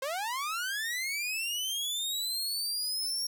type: linear sweep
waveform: sawtooth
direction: up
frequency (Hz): 513 to 5588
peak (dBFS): -28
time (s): 0.02-3.27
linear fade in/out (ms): 5
effects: none